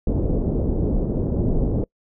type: low-pass noise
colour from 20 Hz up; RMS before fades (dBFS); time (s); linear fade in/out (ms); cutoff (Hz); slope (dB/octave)
pink; -21; 0.07-1.84; 2; 490; 24
effects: noise-tail reverb RT60 0.1 s tail -26 dB re dry